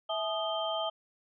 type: tone cluster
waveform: sine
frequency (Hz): 653 / 856 / 1237 / 3142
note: E5 / A5 / D#6 / G7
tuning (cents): -17 / -48 / -10 / +3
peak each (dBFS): -33 / -37 / -38 / -36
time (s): 0.09-0.9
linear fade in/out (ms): 10
effects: none